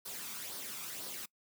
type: noise with flanger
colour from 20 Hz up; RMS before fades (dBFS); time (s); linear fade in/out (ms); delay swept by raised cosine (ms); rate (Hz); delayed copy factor
white; -43; 0.05-1.26; 10; 0.2 to 0.87; 2; +0.5
effects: noise-tail reverb RT60 0.1 s tail -23 dB re dry + high-pass 150 Hz 12 dB/octave